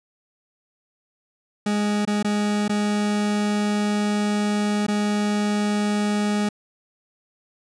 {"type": "tone with dropouts", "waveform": "40% pulse", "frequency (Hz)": 207.7, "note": "G#3", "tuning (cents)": 0, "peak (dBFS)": -19, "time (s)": [1.66, 6.49], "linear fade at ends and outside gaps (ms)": 5, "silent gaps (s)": [[2.052, 2.074], [2.228, 2.245], [2.681, 2.694], [4.867, 4.882]], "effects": ["resampled to 22050 Hz"]}